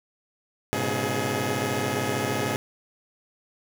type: tone cluster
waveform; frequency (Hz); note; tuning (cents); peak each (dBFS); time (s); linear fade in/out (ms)
10% pulse; 103.4 / 122.5 / 135.7 / 422.3; G#2 / B2 / C#3 / G#4; -7 / -14 / -36 / +29; -22; 0.73-2.56; 0
effects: 8-bit